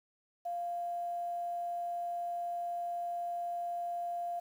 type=tone with quantisation; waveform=sine; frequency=696 Hz; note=F5; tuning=6 cents flat; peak=-34 dBFS; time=0.45-4.4 s; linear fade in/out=10 ms; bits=10; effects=none